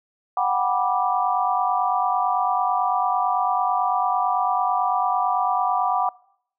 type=chord; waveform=sine; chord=G major seventh; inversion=third; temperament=just; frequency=735 / 784 / 980 / 1176 Hz; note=F#5 / G5 / B5 / D6; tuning=-12 / 0 / -14 / +2 cents; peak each=-22 / -26 / -25 / -25 dBFS; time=0.37-6.09 s; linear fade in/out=2 ms; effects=noise-tail reverb RT60 0.7 s tail -24 dB re dry